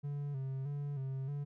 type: tone with vibrato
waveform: triangle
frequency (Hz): 138.59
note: C#3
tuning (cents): 0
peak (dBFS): -34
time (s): 0.03-1.45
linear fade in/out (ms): 20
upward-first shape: square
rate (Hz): 1.6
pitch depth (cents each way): 63
effects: none